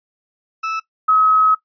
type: tone pair in turn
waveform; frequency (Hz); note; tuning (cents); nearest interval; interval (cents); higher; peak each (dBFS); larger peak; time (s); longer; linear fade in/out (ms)
35% pulse / sine; 1311 / 1277.4; E6 / D#6; -10 / +45; unison; 45; first; -18 / -10; second; 0.63-0.8 / 1.08-1.55; second; 10
effects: noise-tail reverb RT60 0.1 s tail -17 dB re dry + resampled to 11025 Hz